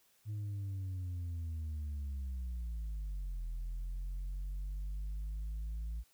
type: linear two-way sweep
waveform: sine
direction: down then up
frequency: 106.8 to 41.2 to 55.8 Hz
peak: -34 dBFS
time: 0.25-6.04 s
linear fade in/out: 50 ms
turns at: 3.47 s
effects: tanh soft clip ceiling -36 dBFS + white hiss -70 dBFS RMS until 6.13 s